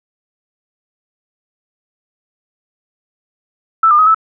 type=tone with pitch steps; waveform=sine; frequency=1320 / 1204 / 1264 / 1308 Hz; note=E6 / D6 / D#6 / E6; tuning=+2 / +43 / +27 / -14 cents; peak=-6 dBFS; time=3.83-4.146 s; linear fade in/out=5 ms; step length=79 ms; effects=none

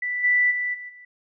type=tone with level steps; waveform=sine; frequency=1975.5 Hz; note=B6; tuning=in tune; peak=-24 / -16 / -23 / -34 / -43 dBFS; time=0.02-1.05 s; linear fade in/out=5 ms; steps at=0.23 / 0.5 / 0.73 / 0.88 s; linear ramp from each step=20 ms; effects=none

